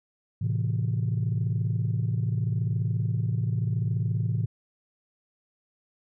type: chord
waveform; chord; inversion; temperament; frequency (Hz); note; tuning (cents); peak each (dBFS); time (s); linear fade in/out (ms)
sine; A minor; none; equal; 110 / 130.81 / 164.81; A2 / C3 / E3; 0 / 0 / 0; -25 / -28 / -30; 0.41-4.46; 10
effects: tanh soft clip ceiling -18 dBFS